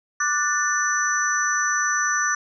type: tone cluster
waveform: sine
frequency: 1179 / 1471 / 1776 / 5960 Hz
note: D6 / F#6 / A6 / F#8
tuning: +6 / -11 / +16 / +12 cents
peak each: -25 dBFS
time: 0.2-2.35 s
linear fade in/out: 5 ms
effects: none